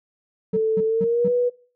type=tone bursts; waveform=triangle; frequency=187.4 Hz; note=F#3; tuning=22 cents sharp; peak=-21 dBFS; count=4; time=0.53-1.282 s; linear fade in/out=5 ms; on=38 ms; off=200 ms
type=tone with pitch glide; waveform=sine; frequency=441.1 to 489.4 Hz; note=A4 to B4; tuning=+4 to -16 cents; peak=-17 dBFS; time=0.53-1.5 s; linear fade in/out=20 ms; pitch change=+180 cents; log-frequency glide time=0.86-1.31 s
effects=noise-tail reverb RT60 0.4 s tail -20 dB re dry